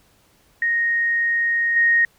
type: tone with level steps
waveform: sine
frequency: 1864.7 Hz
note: A#6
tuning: in tune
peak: -17 / -13 dBFS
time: 0.62-2.05 s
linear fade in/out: 2 ms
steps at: 1.76 s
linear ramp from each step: 5 ms
effects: pink hiss -58 dBFS RMS until 2.18 s